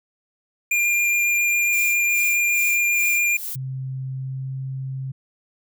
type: tone with vibrato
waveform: square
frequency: 2401 Hz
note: D7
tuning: 38 cents sharp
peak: -18 dBFS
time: 0.71-3.37 s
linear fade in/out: 5 ms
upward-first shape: triangle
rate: 7.3 Hz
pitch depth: 10 cents each way
type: noise with tremolo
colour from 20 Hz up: violet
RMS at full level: -29 dBFS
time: 1.72-3.56 s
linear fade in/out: 10 ms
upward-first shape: sine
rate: 2.4 Hz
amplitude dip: 95%
type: tone with pitch glide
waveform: sine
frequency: 131.8 to 132.95 Hz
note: C3 to C3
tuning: +13 to +28 cents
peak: -26 dBFS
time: 3.55-5.12 s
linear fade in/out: 10 ms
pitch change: +15 cents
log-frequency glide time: 4.09-4.55 s
effects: none